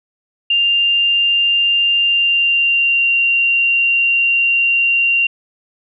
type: tone with pitch glide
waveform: sine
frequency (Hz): 2794 to 2765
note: F7 to F7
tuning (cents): 0 to -18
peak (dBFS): -11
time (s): 0.5-5.27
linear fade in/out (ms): 5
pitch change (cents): -18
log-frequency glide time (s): 2-3.09
effects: none